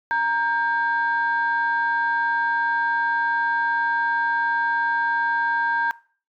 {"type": "tone pair together", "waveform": "sine", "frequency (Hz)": [932.3, 1590.7], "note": ["A#5", "G6"], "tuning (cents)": [0, 25], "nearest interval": "major sixth", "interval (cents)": 925, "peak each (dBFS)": -21, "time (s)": [0.11, 5.91], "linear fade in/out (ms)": 0, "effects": ["noise-tail reverb RT60 0.4 s tail -20 dB re dry", "tanh soft clip ceiling -13 dBFS"]}